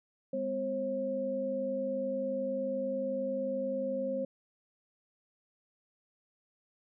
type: tone cluster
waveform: sine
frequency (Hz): 203 / 254.3 / 537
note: G#3 / C4 / C5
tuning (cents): -39 / -49 / +45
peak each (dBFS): -40 / -38 / -32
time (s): 0.33-4.25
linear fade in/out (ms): 5
effects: none